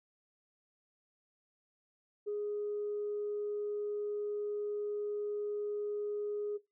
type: tone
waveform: sine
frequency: 415 Hz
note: G#4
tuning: 1 cent flat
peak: -33 dBFS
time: 2.26-6.58 s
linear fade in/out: 20 ms
effects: noise-tail reverb RT60 0.2 s tail -18 dB re dry + tanh soft clip ceiling -29 dBFS